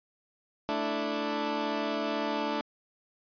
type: chord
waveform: 15% pulse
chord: A suspended fourth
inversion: none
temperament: equal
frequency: 220 / 293.7 / 329.6 Hz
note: A3 / D4 / E4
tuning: 0 / 0 / 0 cents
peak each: -28 / -25 / -31 dBFS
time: 0.69-2.61 s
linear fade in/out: 0 ms
effects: resampled to 11025 Hz